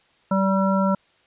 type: harmonic tone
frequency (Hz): 193.1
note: G3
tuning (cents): -26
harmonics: 1 / 3 / 5 / 7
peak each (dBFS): -19 / -24 / -26 / -27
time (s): 0.31-0.95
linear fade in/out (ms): 5
effects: white hiss -60 dBFS RMS until 1.26 s + resampled to 8000 Hz